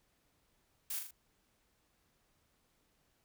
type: noise with echo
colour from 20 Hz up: blue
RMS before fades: -39 dBFS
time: 0.9-0.99 s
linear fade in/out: 5 ms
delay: 40 ms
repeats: 3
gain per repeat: -5 dB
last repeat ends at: 1.11 s
effects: pink hiss -75 dBFS RMS until 3.24 s